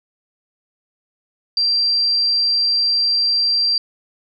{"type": "tone", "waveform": "sine", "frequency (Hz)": 4718, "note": "D8", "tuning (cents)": 7, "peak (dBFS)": -14, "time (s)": [1.57, 3.78], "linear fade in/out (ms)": 2, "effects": []}